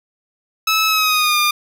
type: tone with pitch glide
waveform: 15% pulse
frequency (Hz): 1300 to 1206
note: E6 to D6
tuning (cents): -24 to +46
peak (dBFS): -7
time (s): 0.67-1.51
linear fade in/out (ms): 5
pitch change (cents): -130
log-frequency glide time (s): 0.86-1.39
effects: none